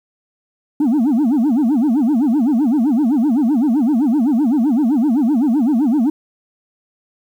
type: tone with vibrato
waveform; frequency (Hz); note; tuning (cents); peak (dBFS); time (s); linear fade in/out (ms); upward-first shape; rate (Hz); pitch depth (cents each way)
sine; 261.6; C4; 0; -9; 0.8-6.1; 5; sine; 7.8; 300
effects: tanh soft clip ceiling -11 dBFS + 8-bit